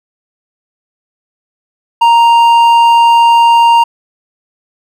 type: tone with hard clipping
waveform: sine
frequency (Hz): 932.3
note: A#5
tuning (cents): 0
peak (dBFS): -5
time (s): 2.01-3.84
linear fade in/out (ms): 10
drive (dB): 6
effects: none